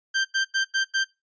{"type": "tone bursts", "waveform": "sawtooth", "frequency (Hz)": 1571, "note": "G6", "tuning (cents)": 3, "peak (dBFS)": -17, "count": 5, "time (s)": [0.14, 1.046], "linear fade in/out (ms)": 20, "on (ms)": 110, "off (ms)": 89, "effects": ["noise-tail reverb RT60 0.2 s tail -19 dB re dry", "resampled to 16000 Hz"]}